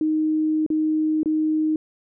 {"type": "tone with dropouts", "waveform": "sine", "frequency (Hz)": 311.1, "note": "D#4", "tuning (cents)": 0, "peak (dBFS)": -18, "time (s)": [0.01, 1.76], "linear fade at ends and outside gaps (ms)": 2, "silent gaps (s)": [[0.664, 0.702], [1.232, 1.258]], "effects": []}